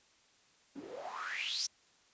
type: noise with band-pass filter sweep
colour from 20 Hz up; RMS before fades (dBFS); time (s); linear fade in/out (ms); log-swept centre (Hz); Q
white; -40; 0.75-1.67; 10; 250 to 6000; 8.1
effects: white hiss -67 dBFS RMS until 2.13 s + resampled to 16000 Hz